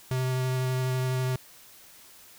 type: tone with vibrato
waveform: square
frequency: 128.8 Hz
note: C3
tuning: 27 cents flat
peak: -26 dBFS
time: 0.11-1.36 s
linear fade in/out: 2 ms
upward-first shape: sine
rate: 12 Hz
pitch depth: 10 cents each way
effects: white hiss -52 dBFS RMS until 2.38 s